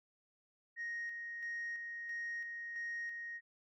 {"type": "tone with tremolo", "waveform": "sine", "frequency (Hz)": 1870, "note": "A#6", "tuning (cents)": 5, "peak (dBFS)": -37, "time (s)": [0.76, 3.41], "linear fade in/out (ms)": 50, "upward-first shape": "square", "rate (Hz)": 1.5, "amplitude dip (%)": 40, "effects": ["tanh soft clip ceiling -36 dBFS"]}